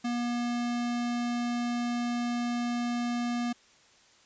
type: tone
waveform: square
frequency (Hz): 240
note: B3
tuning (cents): -49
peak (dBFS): -29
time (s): 0.04-3.53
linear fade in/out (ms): 10
effects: white hiss -60 dBFS RMS until 4.25 s + resampled to 16000 Hz